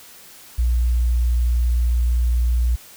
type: tone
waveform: sine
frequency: 59.8 Hz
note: A#1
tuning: 45 cents sharp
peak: -15 dBFS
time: 0.58-2.76 s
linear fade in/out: 10 ms
effects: white hiss -44 dBFS RMS until 2.96 s